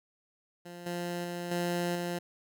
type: tone with level steps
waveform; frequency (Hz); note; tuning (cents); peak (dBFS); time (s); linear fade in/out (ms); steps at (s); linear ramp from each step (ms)
15% pulse; 174.61; F3; 0; -37 / -27 / -29 / -23 / -26; 0.65-2.19; 10; 0.86 / 1.24 / 1.51 / 1.95; 5
effects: none